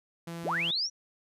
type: tone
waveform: sawtooth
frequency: 168.3 Hz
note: E3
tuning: 36 cents sharp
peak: -33 dBFS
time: 0.27-0.71 s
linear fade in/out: 5 ms
type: linear sweep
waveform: sine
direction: up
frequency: 30.22 to 5920 Hz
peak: -27 dBFS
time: 0.43-0.9 s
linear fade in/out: 50 ms
effects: resampled to 32000 Hz